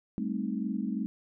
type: chord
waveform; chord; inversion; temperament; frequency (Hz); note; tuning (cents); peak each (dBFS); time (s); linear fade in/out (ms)
sine; A half-diminished seventh; third; equal with one note detuned; 196 / 218.7 / 261.6 / 311.1; G3 / A3 / C4 / Eb4; 0 / -10 / 0 / 0; -34 / -33 / -36 / -39; 0.18-1.06; 0
effects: none